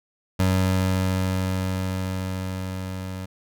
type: tone with level ramp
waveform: 25% pulse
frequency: 93.6 Hz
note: F#2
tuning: 20 cents sharp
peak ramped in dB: -14 to -27 dBFS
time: 0.39-3.26 s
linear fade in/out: 10 ms
effects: none